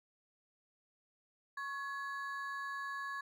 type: ring-modulated tone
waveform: triangle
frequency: 1396.9 Hz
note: F6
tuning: in tune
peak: -34 dBFS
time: 1.57-3.21 s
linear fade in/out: 5 ms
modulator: 294 Hz
effects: none